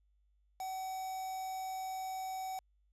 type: tone with quantisation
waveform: triangle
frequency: 757 Hz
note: F#5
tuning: 39 cents sharp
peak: -36 dBFS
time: 0.6-2.59 s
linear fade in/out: 2 ms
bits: 8
effects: added 50 Hz sine -69 dBFS peak until 2.92 s + resampled to 32000 Hz